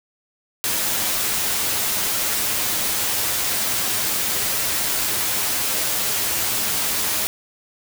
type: noise with comb filter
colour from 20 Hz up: white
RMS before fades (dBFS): -22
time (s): 0.64-7.27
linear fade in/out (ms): 0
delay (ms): 9.5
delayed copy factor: +0.5
effects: none